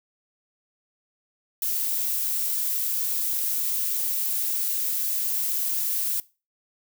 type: noise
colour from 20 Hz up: violet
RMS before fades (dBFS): -26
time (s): 1.62-6.2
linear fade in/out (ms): 2
effects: noise-tail reverb RT60 0.3 s tail -20 dB re dry